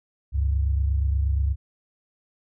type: tone pair together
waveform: sine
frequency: 69.55 / 98 Hz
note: C#2 / G2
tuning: +6 / 0 cents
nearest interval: tritone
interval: 594 cents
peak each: -20 / -28 dBFS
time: 0.32-1.56 s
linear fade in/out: 50 ms
effects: none